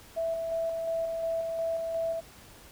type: tone with tremolo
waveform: sine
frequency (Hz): 659.3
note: E5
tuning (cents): 0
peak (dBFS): -27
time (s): 0.16-2.21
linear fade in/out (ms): 20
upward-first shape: square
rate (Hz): 2.8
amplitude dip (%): 30
effects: pink hiss -52 dBFS RMS until 2.71 s